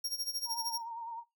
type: tone with tremolo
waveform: sawtooth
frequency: 5580 Hz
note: F8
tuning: 2 cents flat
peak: -29 dBFS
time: 0.04-0.78 s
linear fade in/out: 5 ms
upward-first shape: sine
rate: 13 Hz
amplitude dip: 85%
type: tone with vibrato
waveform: sine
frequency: 925 Hz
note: A#5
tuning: 14 cents flat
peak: -38 dBFS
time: 0.45-1.24 s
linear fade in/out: 50 ms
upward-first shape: sine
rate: 9.7 Hz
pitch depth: 46 cents each way
effects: noise-tail reverb RT60 0.2 s tail -18 dB re dry